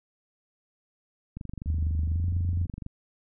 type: click train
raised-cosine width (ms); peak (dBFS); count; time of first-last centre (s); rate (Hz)
5; -24; 37; 1.37-2.864; 24.1
type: tone with pitch glide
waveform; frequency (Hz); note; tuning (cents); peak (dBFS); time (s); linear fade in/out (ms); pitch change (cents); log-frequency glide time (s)
sine; 78.8 to 87.43; D#2 to F2; +23 to +2; -24; 1.66-2.67; 20; +179; 2.07-2.26
effects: none